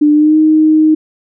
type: tone with pitch glide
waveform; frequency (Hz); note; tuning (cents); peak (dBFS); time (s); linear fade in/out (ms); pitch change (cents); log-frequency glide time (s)
sine; 297.6 to 311.3; D4 to D#4; +23 to +1; -5; 0.01-0.95; 10; +78; 0.12-0.37
effects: none